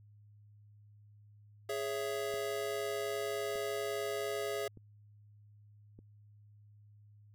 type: chord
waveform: square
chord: C# minor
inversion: second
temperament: just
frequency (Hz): 415.8 / 554.4 / 665.2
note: G#4 / C#5 / E5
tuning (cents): +2 / 0 / +16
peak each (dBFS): -38 / -42 / -41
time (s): 1.69-4.68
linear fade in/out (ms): 5
type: click train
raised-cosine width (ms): 3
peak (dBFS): -40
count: 4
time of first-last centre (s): 2.34-5.99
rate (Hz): 0.822
effects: added 104 Hz sine -57 dBFS peak until 7.34 s